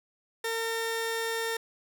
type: tone pair together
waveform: sawtooth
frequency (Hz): 455 / 910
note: A#4 / A#5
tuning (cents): -42 / -42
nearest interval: octave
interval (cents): 1200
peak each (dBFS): -27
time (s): 0.44-1.57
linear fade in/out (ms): 5
effects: none